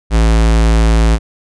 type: tone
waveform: square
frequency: 55.5 Hz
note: A1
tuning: 16 cents sharp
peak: -8 dBFS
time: 0.1-1.19 s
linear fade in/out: 50 ms
effects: resampled to 22050 Hz